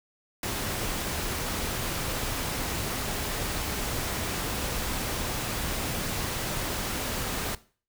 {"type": "noise", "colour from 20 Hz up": "pink", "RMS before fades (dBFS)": -31, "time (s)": [0.43, 7.55], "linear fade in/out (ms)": 2, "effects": ["noise-tail reverb RT60 0.4 s tail -18 dB re dry"]}